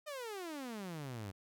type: exponential sweep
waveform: sawtooth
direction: down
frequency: 622.3 to 92.5 Hz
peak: -38 dBFS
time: 0.06-1.32 s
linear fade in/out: 20 ms
effects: none